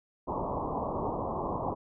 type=low-pass noise; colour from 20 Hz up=white; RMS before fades=-33 dBFS; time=0.27-1.75 s; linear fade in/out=20 ms; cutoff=1100 Hz; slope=96 dB/octave; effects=none

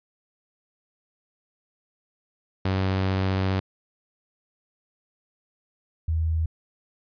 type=tone pair in turn; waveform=sawtooth / sine; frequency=95.1 / 80.53 Hz; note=F#2 / E2; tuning=+48 / -40 cents; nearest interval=minor third; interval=288 cents; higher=first; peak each=-18 / -21 dBFS; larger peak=first; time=2.65-3.6 / 6.08-6.46 s; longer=first; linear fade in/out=5 ms; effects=resampled to 11025 Hz

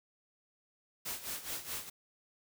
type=noise with tremolo; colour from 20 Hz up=white; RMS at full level=-38 dBFS; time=1.05-1.9 s; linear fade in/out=10 ms; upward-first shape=sine; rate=4.7 Hz; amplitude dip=75%; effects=none

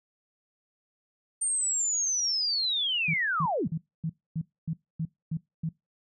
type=linear sweep; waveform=sine; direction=down; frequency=8870 to 110.8 Hz; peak=-25 dBFS; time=1.41-3.68 s; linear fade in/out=10 ms
type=tone bursts; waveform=sine; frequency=161.5 Hz; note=E3; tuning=35 cents flat; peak=-27 dBFS; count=9; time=3.08-5.691 s; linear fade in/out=5 ms; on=59 ms; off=260 ms
effects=noise-tail reverb RT60 0.2 s tail -21 dB re dry

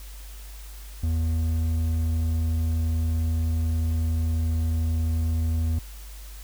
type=tone with hard clipping; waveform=triangle; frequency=81.3 Hz; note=E2; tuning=23 cents flat; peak=-23 dBFS; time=1.03-5.79 s; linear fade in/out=5 ms; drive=9 dB; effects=added 50 Hz sine -38 dBFS peak until 6.43 s + white hiss -48 dBFS RMS until 6.43 s

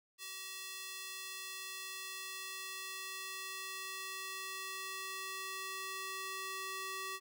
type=tone with high-pass filter sweep; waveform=square; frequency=381.4 Hz; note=G4; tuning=47 cents flat; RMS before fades=-44 dBFS; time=0.18-7.2 s; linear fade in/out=50 ms; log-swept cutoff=2800 to 1100 Hz; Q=0.73; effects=none

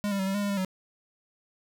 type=tone with pitch steps; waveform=square; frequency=205.5 / 197.9 / 190.8 / 194.2 / 204.4 / 202.4 / 199.5 / 187.3 Hz; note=G#3 / G3 / G3 / G3 / G#3 / G#3 / G3 / F#3; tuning=-18 / +17 / -47 / -16 / -27 / -44 / +31 / +21 cents; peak=-27 dBFS; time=0.04-0.648 s; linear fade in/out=0 ms; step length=76 ms; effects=none

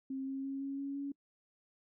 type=tone with pitch steps; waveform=sine; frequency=267.1 / 269.7 / 272.4 / 275.1 / 277.8 / 280.5 Hz; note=C4 / C#4 / C#4 / C#4 / C#4 / C#4; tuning=+36 / -47 / -30 / -13 / +4 / +21 cents; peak=-36 dBFS; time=0.1-1.12 s; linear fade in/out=5 ms; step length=170 ms; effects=noise-tail reverb RT60 0.1 s tail -25 dB re dry

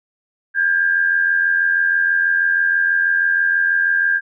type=tone pair together; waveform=sine; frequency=1600 / 1686.2 Hz; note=G6 / G#6; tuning=+35 / +26 cents; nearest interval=minor second; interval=91 cents; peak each=-14 / -22 dBFS; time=0.54-4.21 s; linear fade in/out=50 ms; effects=none

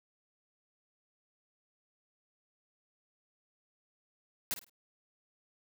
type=noise with echo; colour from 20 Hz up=white; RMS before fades=-33 dBFS; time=4.51-4.54 s; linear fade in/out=0 ms; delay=52 ms; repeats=3; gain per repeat=-12 dB; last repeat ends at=4.696 s; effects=none

